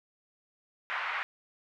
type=band-pass noise; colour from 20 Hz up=white; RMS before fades=-34 dBFS; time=0.9-1.23 s; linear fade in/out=0 ms; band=850 to 2200 Hz; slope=24 dB/octave; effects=none